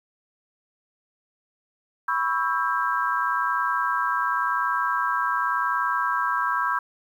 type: chord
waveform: sine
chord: C# half-diminished seventh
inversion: third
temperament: equal with one note detuned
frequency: 987.8 / 1108.7 / 1318.5 / 1599.1 Hz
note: B5 / C#6 / E6 / G6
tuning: 0 / 0 / 0 / +34 cents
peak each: -27 dBFS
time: 2.08-6.79 s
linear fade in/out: 5 ms
effects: 9-bit